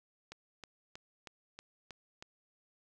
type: click train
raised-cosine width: 0.2 ms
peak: -29 dBFS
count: 7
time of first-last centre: 0.32-2.225 s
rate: 3.15 Hz
effects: none